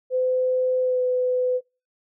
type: tone with pitch glide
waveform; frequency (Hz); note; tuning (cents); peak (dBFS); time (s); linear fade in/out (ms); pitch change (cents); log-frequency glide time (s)
sine; 510 to 503; C5 to B4; -44 to +32; -19; 0.1-1.61; 50; -24; 0.81-1.01
effects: noise-tail reverb RT60 0.3 s tail -25 dB re dry